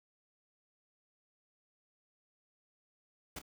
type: noise with echo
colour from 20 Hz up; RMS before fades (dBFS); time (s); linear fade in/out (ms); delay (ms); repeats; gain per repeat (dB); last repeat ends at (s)
pink; -42; 3.36-3.39; 5; 27; 1; -12; 3.417
effects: none